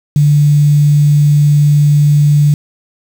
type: tone with quantisation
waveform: sine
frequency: 146.83 Hz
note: D3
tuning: in tune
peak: -5 dBFS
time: 0.16-2.54 s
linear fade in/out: 2 ms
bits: 5
effects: none